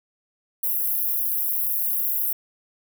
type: high-pass noise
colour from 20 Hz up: white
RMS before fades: -24 dBFS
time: 0.63-2.33 s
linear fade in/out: 5 ms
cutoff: 11000 Hz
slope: 96 dB/octave
effects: none